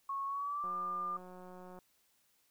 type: tone with pitch glide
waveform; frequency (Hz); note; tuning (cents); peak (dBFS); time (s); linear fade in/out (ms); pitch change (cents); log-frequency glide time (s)
sine; 1100 to 1199.6; C#6 to D6; -14 to +36; -35; 0.09-1.17; 5; +150; 0.26-0.74
type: click train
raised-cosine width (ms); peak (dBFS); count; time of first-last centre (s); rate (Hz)
1; -39; 210; 0.64-1.788; 182
effects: white hiss -73 dBFS RMS until 2.5 s